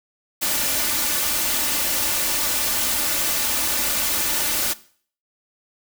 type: noise with comb filter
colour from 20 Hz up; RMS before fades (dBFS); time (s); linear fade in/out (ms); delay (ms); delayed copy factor
white; -22; 0.41-4.74; 20; 3.4; +0.55
effects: noise-tail reverb RT60 0.5 s tail -18 dB re dry